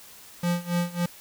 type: tone with tremolo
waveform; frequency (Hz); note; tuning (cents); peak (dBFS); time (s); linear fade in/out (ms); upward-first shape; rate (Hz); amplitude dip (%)
square; 174.3; F3; -3; -22; 0.43-1.06; 5; sine; 3.6; 90
effects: white hiss -48 dBFS RMS until 1.2 s